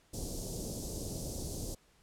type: band-stop noise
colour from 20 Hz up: pink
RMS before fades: -39 dBFS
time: 0.13-1.75 s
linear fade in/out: 10 ms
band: 590 to 5100 Hz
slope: 24 dB/octave
effects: pink hiss -67 dBFS RMS until 2.02 s + low-pass 11000 Hz 12 dB/octave